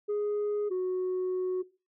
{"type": "tone pair in turn", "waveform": "sine", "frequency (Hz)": [415.3, 368.4], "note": ["G#4", "F#4"], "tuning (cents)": [0, -7], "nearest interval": "major second", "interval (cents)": 207, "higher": "first", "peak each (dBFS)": -25, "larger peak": "neither", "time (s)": [[0.08, 0.7], [0.7, 1.63]], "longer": "second", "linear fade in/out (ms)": 20, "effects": ["noise-tail reverb RT60 0.3 s tail -19 dB re dry", "tanh soft clip ceiling -26 dBFS"]}